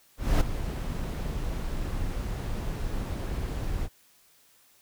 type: noise with ADSR envelope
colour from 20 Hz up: brown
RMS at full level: -19 dBFS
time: 0.17-3.89 s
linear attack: 240 ms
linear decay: 5 ms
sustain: -12 dB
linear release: 48 ms
effects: white hiss -61 dBFS RMS until 4.81 s